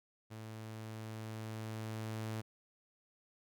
sawtooth tone with level ramp, 110 Hz, A2, in tune, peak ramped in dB -42 to -34 dBFS, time 0.3-2.42 s, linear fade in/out 20 ms, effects none

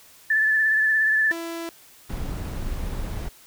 sine tone with vibrato, 1747 Hz, A6, 13 cents flat, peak -17 dBFS, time 0.3-1.32 s, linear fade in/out 5 ms, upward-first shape triangle, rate 17 Hz, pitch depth 35 cents each way
sawtooth tone, 333.8 Hz, E4, 22 cents sharp, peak -26 dBFS, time 1.31-1.69 s, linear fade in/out 0 ms
brown noise, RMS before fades -29 dBFS, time 2.09-3.29 s, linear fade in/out 10 ms
effects white hiss -51 dBFS RMS until 3.46 s

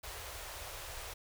pink band-stop noise, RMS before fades -45 dBFS, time 0.03-1.14 s, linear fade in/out 10 ms, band 100 to 460 Hz, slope 24 dB/octave, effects none

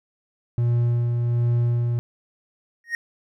triangle tone with tremolo, 119.3 Hz, A#2, 41 cents sharp, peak -15 dBFS, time 0.58-1.99 s, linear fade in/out 0 ms, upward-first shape sine, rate 1.3 Hz, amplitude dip 30%
triangle tone with exponential growth, 1864.7 Hz, A#6, in tune, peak -17 dBFS, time 2.84-2.95 s, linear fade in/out 1 ms, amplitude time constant 23 ms
effects none

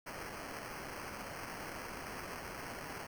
blue noise with sample-and-hold, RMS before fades -45 dBFS, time 0.06-3.07 s, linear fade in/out 10 ms, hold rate 3675 Hz, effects none

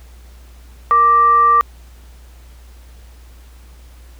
sine tone with frequency modulation, 1174.7 Hz, D6, in tune, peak -8 dBFS, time 0.91-1.61 s, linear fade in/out 0 ms, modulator 706 Hz, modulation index 0.25, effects added 60 Hz sine -38 dBFS peak until 4.19 s + pink hiss -50 dBFS RMS until 4.19 s

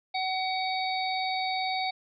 harmonic tone, 753 Hz, F#5, 30 cents sharp, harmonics 1 / 3 / 5 / 6, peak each -29 / -34 / -36 / -37 dBFS, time 0.14-1.91 s, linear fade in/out 10 ms, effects none

